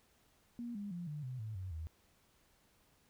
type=tone with pitch steps; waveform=sine; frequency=237.9 / 203.5 / 174.15 / 149 / 127.49 / 109.08 / 93.33 / 79.85 Hz; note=A#3 / G#3 / F3 / D3 / C3 / A2 / F#2 / D#2; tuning=+35 / -35 / -5 / +25 / -45 / -15 / +15 / +45 cents; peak=-40 dBFS; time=0.59-1.87 s; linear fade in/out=0 ms; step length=160 ms; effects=pink hiss -71 dBFS RMS until 3.09 s